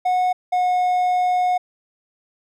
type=tone pair in turn; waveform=triangle; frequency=731 / 726 Hz; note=F#5 / F#5; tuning=-21 / -33 cents; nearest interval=unison; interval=12 cents; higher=first; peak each=-14 dBFS; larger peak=neither; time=0.05-0.33 / 0.52-1.58 s; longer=second; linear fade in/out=10 ms; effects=none